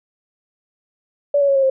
sine tone with pitch steps, 574 / 562.8 / 551.9 / 541.2 / 530.6 Hz, D5 / C#5 / C#5 / C#5 / C5, -40 / +26 / -8 / -42 / +24 cents, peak -12 dBFS, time 1.34-1.7 s, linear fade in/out 5 ms, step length 72 ms, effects none

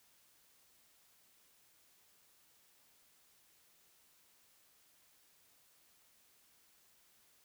silence, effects white hiss -69 dBFS RMS until 7.44 s

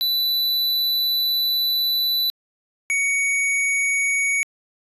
square tone pair in turn, 3978 / 2238 Hz, B7 / C#7, +12 / +16 cents, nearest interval minor seventh, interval 996 cents, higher first, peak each -19 dBFS, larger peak neither, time 0.01-2.3 / 2.9-4.43 s, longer first, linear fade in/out 0 ms, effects resampled to 32000 Hz

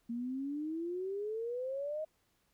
sine exponential sweep, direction up, 230 to 634 Hz, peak -35 dBFS, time 0.09-2.05 s, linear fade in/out 10 ms, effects pink hiss -75 dBFS RMS until 2.53 s

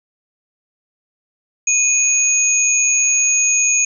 sine tone pair together, 2489 / 6645 Hz, D#7 / G#8, 0 / 0 cents, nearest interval octave + perfect fourth, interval 1700 cents, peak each -19 / -13 dBFS, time 1.67-3.85 s, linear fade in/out 5 ms, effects none

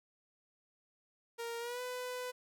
sawtooth tone with pitch glide, 466.2 to 499.7 Hz, A#4 to B4, 0 to +20 cents, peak -35 dBFS, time 1.38-2.32 s, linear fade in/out 20 ms, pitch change +120 cents, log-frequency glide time 1.59-1.81 s, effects none

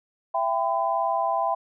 sine tone cluster, 667 / 788 / 1010 Hz, E5 / G5 / B5, +20 / +9 / +39 cents, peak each -26 dBFS, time 0.34-1.55 s, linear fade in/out 10 ms, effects none

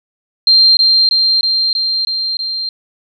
sine tone with echo, 4172 Hz, C8, 6 cents flat, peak -5 dBFS, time 0.47-0.77 s, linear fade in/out 2 ms, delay 320 ms, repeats 6, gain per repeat -2 dB, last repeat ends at 2.69 s, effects none

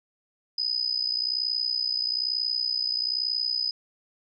sine tone with amplitude modulation, 5000 Hz, D#8, 8 cents sharp, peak -21 dBFS, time 0.58-3.71 s, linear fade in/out 5 ms, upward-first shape sine, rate 61.1 Hz, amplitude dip 80%, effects none

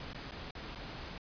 pink noise with dropouts, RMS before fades -44 dBFS, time 0-1.18 s, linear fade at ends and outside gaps 2 ms, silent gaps 0.133-0.146 / 0.311-0.318 / 0.509-0.551 / 0.749-0.757 s, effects resampled to 11025 Hz

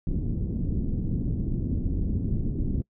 pink low-pass noise, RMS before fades -27 dBFS, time 0.07-2.82 s, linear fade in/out 2 ms, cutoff 290 Hz, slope 24 dB/octave, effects noise-tail reverb RT60 0.1 s tail -25 dB re dry

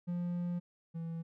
triangle tone pair in turn, 175.2 / 165.37 Hz, F3 / E3, +6 / +6 cents, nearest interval minor second, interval 100 cents, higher first, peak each -31 / -35 dBFS, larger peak first, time 0.07-0.6 / 0.94-1.23 s, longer first, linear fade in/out 20 ms, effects none

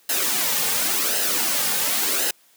white noise with flanger, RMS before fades -22 dBFS, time 0.09-2.31 s, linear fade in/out 5 ms, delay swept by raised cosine 0.86 to 3.06 ms, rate 0.92 Hz, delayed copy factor -0.6, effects white hiss -57 dBFS RMS until 2.56 s + high-pass 200 Hz 12 dB/octave

